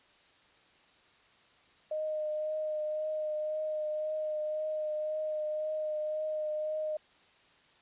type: tone with vibrato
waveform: sine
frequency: 615 Hz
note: D#5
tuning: 20 cents flat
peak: -31 dBFS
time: 1.91-6.97 s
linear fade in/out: 5 ms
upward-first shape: triangle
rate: 1.9 Hz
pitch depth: 17 cents each way
effects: white hiss -63 dBFS RMS until 7.81 s + resampled to 8000 Hz